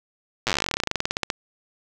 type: slowing click train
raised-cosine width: 0.2 ms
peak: -5 dBFS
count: 30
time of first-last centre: 0.47-1.302 s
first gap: 8 ms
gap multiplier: 1.08
effects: none